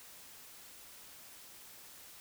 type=silence; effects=white hiss -54 dBFS RMS until 2.2 s